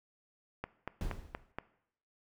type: click train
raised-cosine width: 0.5 ms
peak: -22 dBFS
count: 5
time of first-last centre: 0.64-1.586 s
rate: 4.23 Hz
type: noise with exponential decay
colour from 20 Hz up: brown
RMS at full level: -33 dBFS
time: 1.01-1.52 s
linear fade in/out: 1 ms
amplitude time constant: 110 ms
effects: noise-tail reverb RT60 0.7 s tail -18 dB re dry